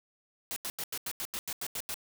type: noise bursts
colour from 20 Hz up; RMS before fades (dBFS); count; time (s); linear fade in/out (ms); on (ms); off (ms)
white; -36; 11; 0.51-1.942; 0; 52; 86
effects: none